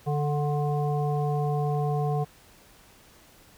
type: harmonic tone with a mistuned harmonic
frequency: 146.8 Hz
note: D3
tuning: in tune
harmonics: 1 / 3 / 5 / 7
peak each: -25 / -31 / -31 / -40 dBFS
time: 0.06-2.25 s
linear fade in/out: 20 ms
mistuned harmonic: 7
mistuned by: +47 cents
effects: pink hiss -55 dBFS RMS until 3.57 s